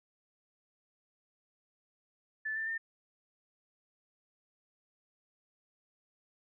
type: tone with pitch steps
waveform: sine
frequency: 1748 / 1778.6 / 1809.6 Hz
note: A6 / A6 / A6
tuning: -12 / +18 / +48 cents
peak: -33 dBFS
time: 2.45-2.78 s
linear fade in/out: 10 ms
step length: 110 ms
effects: none